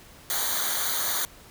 white noise with comb filter, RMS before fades -27 dBFS, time 0.3-1.25 s, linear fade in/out 0 ms, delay 0.38 ms, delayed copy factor -0.85, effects pink hiss -50 dBFS RMS until 1.5 s

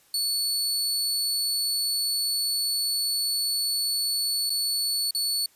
sawtooth tone with dropouts, 4435 Hz, C#8, in tune, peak -21 dBFS, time 0.14-5.46 s, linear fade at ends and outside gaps 2 ms, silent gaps 4.496-4.502 / 5.109-5.148 s, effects white hiss -60 dBFS RMS until 5.55 s + resampled to 32000 Hz

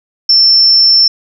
sine tone, 5370 Hz, E8, 31 cents sharp, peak -4 dBFS, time 0.29-1.08 s, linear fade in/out 5 ms, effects none

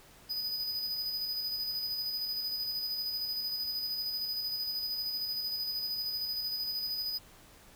square tone with tremolo, 4978 Hz, D#8, in tune, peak -32 dBFS, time 0.29-7.19 s, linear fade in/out 20 ms, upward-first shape square, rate 13 Hz, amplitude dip 30%, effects pink hiss -57 dBFS RMS until 7.75 s

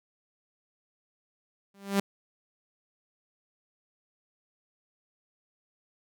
sawtooth tone with exponential growth, 198.1 Hz, G3, 18 cents sharp, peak -16 dBFS, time 1.74-2 s, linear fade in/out 5 ms, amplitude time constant 55 ms, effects none

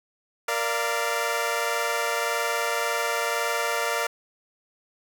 15% pulse chord, Bb major, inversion none, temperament equal with one note detuned, 466.2 / 587.3 / 688.4 Hz, Bb4 / D5 / F5, 0 / 0 / -25 cents, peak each -22 / -22 / -23 dBFS, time 0.48-4.07 s, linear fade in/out 5 ms, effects none

